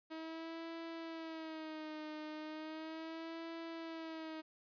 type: tone with vibrato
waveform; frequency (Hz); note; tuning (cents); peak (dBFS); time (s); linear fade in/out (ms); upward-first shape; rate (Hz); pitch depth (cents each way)
sawtooth; 318.3; D#4; +39; -40; 0.1-4.42; 20; sine; 0.36; 65
effects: resampled to 11025 Hz + 13-bit